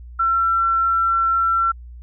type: tone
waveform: sine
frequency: 1351 Hz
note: E6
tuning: 42 cents sharp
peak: -15 dBFS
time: 0.19-1.72 s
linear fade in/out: 10 ms
effects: added 60 Hz sine -35 dBFS peak until 2.02 s